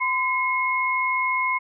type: tone pair together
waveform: sine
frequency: 1022.7 / 2167 Hz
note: C6 / C#7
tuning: -40 / -40 cents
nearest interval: octave + minor second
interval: 1300 cents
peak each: -23 dBFS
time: 0-1.59 s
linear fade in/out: 20 ms
effects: none